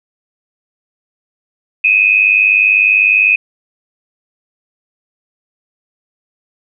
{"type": "tone pair together", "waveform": "sine", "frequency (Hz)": [2476, 2576], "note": ["D#7", "E7"], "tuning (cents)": [-9, -41], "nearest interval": "minor second", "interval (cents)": 68, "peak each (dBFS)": -10, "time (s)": [1.84, 3.36], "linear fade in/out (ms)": 5, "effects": []}